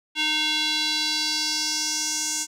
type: tone with band-pass filter sweep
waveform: square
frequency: 307.5 Hz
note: D#4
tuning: 20 cents flat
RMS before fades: -25 dBFS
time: 0.15-2.47 s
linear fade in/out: 50 ms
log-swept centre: 3100 to 6900 Hz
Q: 3.2
effects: none